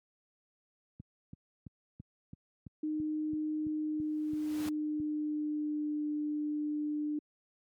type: click train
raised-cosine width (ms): 5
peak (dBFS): -31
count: 13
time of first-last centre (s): 1-5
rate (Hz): 3
type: tone with pitch glide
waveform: sine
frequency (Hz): 307.2 to 299.1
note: D#4 to D4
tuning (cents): -22 to +32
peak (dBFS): -31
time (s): 2.83-7.19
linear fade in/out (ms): 5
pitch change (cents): -46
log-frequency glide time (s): 3.68-6.03
type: noise with exponential growth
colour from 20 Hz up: pink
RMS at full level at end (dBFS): -41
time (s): 4-4.69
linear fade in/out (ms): 2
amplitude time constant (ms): 150
effects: high-pass 100 Hz 12 dB/octave + MP3 96 kbps